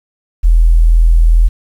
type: tone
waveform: sine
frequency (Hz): 41.2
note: E1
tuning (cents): 0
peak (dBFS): -4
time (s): 0.43-1.49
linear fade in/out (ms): 20
effects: 7-bit